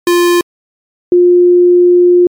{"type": "tone pair in turn", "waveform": ["square", "sine"], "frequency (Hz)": [349.2, 354.5], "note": ["F4", "F4"], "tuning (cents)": [0, 26], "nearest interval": "unison", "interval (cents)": 26, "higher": "second", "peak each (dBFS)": [-7, -3], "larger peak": "second", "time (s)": [[0.07, 0.41], [1.12, 2.27]], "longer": "second", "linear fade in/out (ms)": 2, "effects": ["MP3 96 kbps"]}